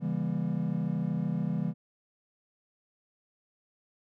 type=chord; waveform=triangle; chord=C# diminished seventh; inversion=none; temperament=just; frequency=138.59 / 166.31 / 199.57 / 239.5 Hz; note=C#3 / E3 / G3 / Bb3; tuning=0 / +16 / +31 / +47 cents; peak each=-34 / -29 / -31 / -35 dBFS; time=0-1.74 s; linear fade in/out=50 ms; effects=none